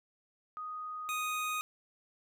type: tone pair in turn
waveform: sine / 25% pulse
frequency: 1244.5 / 1244.5 Hz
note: D#6 / D#6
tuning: 0 / 0 cents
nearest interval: unison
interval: 0 cents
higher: neither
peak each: -38 / -29 dBFS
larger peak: second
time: 0.57-1.09 / 1.09-1.61 s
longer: neither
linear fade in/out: 0 ms
effects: none